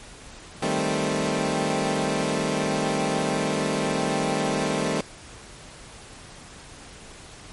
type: chord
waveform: 15% pulse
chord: A half-diminished seventh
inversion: second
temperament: equal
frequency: 155.56 / 196 / 220 / 261.6 Hz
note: Eb3 / G3 / A3 / C4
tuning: 0 / 0 / 0 / 0 cents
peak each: -22 dBFS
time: 0.62-5.01 s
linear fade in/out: 5 ms
effects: pink hiss -44 dBFS RMS until 7.52 s + MP3 48 kbps